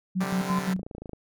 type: tone with tremolo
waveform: sine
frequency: 185.6 Hz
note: F#3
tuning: 6 cents sharp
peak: -23 dBFS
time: 0.15-0.82 s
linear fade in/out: 20 ms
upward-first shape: square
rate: 5.7 Hz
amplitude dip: 65%
type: chord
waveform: 5% pulse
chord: C suspended second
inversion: none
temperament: equal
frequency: 130.81 / 146.83 / 196 Hz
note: C3 / D3 / G3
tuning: 0 / 0 / 0 cents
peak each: -25 dBFS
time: 0.2-0.74 s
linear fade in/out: 10 ms
type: tone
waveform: sine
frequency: 1026 Hz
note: C6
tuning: 34 cents flat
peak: -29 dBFS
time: 0.48-0.6 s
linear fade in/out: 20 ms
type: clicks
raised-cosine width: 2 ms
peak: -25 dBFS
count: 10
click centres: 0.794 / 0.831 / 0.865 / 0.912 / 0.95 / 0.982 / 1.02 / 1.058 / 1.094 / 1.133 s
effects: none